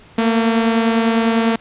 sawtooth beating tone pair, 226.5 / 236.5 Hz, A#3 / A#3, -50 / +25 cents, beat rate 10 Hz, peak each -10 / -18 dBFS, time 0.18-1.56 s, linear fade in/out 5 ms, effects pink hiss -45 dBFS RMS until 1.6 s + resampled to 8000 Hz

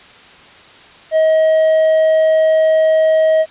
triangle tone, 634 Hz, D#5, 32 cents sharp, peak -7 dBFS, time 1.11-3.46 s, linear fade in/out 50 ms, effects white hiss -41 dBFS RMS until 3.5 s + resampled to 8000 Hz

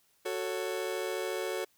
40% pulse chord, F# minor, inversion none, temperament just, 370 / 444 / 555 Hz, F#4 / A4 / C#5, 0 / +16 / +2 cents, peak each -35 / -36 / -37 dBFS, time 0.25-1.65 s, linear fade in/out 10 ms, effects white hiss -69 dBFS RMS until 1.77 s

